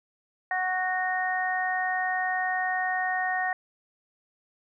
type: harmonic tone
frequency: 370 Hz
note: F#4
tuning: in tune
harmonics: 2 / 3 / 4 / 5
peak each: -28 / -38 / -37 / -28 dBFS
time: 0.51-3.53 s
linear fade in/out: 2 ms
effects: none